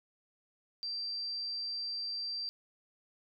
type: tone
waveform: sine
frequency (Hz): 4699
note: D8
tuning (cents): 0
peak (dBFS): -35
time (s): 0.83-2.49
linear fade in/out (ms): 0
effects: none